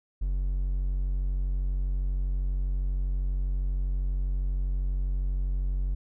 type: tone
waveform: triangle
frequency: 46.25 Hz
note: F#1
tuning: in tune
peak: -23 dBFS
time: 0.21-5.95 s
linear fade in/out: 10 ms
effects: none